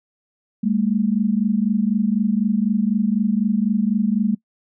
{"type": "tone pair together", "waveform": "sine", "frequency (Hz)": [201, 225], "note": ["G3", "A3"], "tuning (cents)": [44, 39], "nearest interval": "major second", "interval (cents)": 195, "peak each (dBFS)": -19, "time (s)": [0.63, 4.35], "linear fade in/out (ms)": 10, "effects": ["noise-tail reverb RT60 0.1 s tail -23 dB re dry"]}